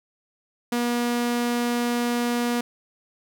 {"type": "tone", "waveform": "sawtooth", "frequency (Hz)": 240, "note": "B3", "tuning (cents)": -49, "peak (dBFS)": -18, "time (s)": [0.72, 2.61], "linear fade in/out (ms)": 5, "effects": []}